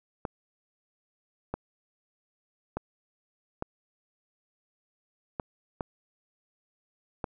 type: clicks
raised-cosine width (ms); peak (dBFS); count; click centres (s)
1; -17; 7; 0.252 / 1.54 / 2.77 / 3.624 / 5.398 / 5.808 / 7.242
effects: none